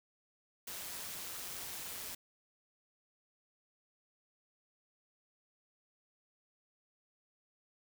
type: noise with amplitude modulation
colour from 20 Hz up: white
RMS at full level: -42 dBFS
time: 0.67-2.15 s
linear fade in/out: 5 ms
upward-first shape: sine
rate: 182 Hz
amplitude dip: 45%
effects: none